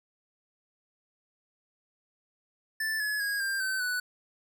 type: tone with pitch steps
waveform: square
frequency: 1760 / 1701 / 1644 / 1589 / 1535.7 / 1484.3 Hz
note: A6 / G#6 / G#6 / G6 / G6 / F#6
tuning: 0 / +41 / -18 / +23 / -36 / +5 cents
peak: -29 dBFS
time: 2.8-4 s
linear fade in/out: 5 ms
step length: 200 ms
effects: none